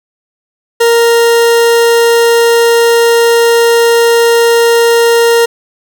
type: tone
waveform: 40% pulse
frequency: 466.2 Hz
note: A#4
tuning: in tune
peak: -4 dBFS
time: 0.8-5.46 s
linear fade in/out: 10 ms
effects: none